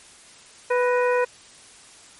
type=harmonic tone with a mistuned harmonic; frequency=493.9 Hz; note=B4; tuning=in tune; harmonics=1 / 2 / 3 / 4 / 5; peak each=-19 / -25 / -29 / -31 / -33 dBFS; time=0.7-1.25 s; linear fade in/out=10 ms; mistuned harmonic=4; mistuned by=-85 cents; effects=white hiss -48 dBFS RMS until 2.19 s + MP3 48 kbps